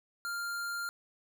square tone, 1396.9 Hz, F6, in tune, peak -35 dBFS, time 0.25-0.89 s, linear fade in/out 0 ms, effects none

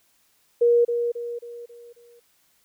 sine tone with echo, 474.7 Hz, A#4, 31 cents sharp, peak -14 dBFS, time 0.61-0.85 s, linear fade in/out 10 ms, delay 270 ms, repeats 5, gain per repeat -7 dB, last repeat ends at 2.2 s, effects white hiss -64 dBFS RMS until 2.64 s

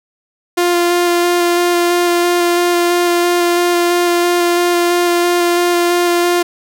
sawtooth tone with vibrato, 349.2 Hz, F4, in tune, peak -7 dBFS, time 0.57-6.43 s, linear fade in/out 10 ms, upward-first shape square, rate 3 Hz, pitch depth 9 cents each way, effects none

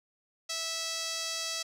sawtooth tone with band-pass filter, 655 Hz, E5, 11 cents flat, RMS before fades -35 dBFS, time 0.49-1.63 s, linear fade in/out 10 ms, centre 5300 Hz, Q 1.9, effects none

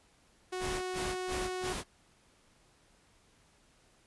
sawtooth tone, 368.1 Hz, F#4, 9 cents flat, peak -31 dBFS, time 0.52-1.73 s, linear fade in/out 10 ms
pink noise bursts, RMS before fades -38 dBFS, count 4, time 0.59-1.84 s, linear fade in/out 50 ms, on 230 ms, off 110 ms
effects pink hiss -66 dBFS RMS until 4.06 s + resampled to 24000 Hz

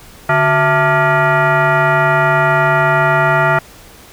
sine tone with frequency modulation, 370 Hz, F#4, in tune, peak -9 dBFS, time 0.29-3.59 s, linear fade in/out 5 ms, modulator 516 Hz, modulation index 2.9, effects pink hiss -40 dBFS RMS until 4.12 s

